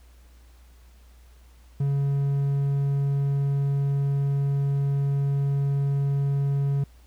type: tone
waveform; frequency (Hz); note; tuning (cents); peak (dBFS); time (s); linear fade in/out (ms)
triangle; 139.8; C#3; +15; -19; 1.8-6.84; 5
effects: added 60 Hz sine -49 dBFS peak until 7.06 s + pink hiss -61 dBFS RMS until 7.06 s